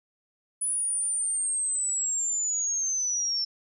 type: linear sweep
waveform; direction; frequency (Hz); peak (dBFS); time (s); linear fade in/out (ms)
sine; down; 9956 to 5360; -25; 0.61-3.45; 10
effects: none